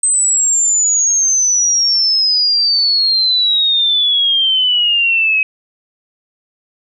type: exponential sweep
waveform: sine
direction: down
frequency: 8260 to 2538 Hz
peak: -10 dBFS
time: 0.03-5.43 s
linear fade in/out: 2 ms
effects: none